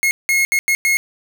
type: tone bursts at uneven times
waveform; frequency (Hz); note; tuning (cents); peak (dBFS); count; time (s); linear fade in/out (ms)
45% pulse; 2161; C#7; -45; -13; 5; 0.03-0.11 / 0.29-0.45 / 0.52-0.59 / 0.68-0.75 / 0.85-0.97; 0
effects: none